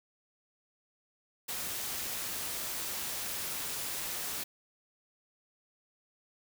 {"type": "noise", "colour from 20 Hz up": "white", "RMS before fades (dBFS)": -37, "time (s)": [1.48, 4.44], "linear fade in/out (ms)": 10, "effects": []}